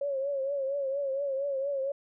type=tone with vibrato; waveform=sine; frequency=551 Hz; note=C#5; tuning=11 cents flat; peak=-28 dBFS; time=0.01-1.92 s; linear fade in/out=5 ms; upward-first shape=triangle; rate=4.3 Hz; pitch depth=80 cents each way; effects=none